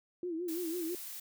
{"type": "tone with vibrato", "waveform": "sine", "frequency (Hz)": 340, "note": "F4", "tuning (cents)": -46, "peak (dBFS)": -34, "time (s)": [0.23, 0.95], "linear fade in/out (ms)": 2, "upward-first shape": "sine", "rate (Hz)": 6, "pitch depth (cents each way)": 110}
{"type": "noise", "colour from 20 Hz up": "blue", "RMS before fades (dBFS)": -44, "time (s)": [0.48, 1.2], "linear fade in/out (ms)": 5}
{"effects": []}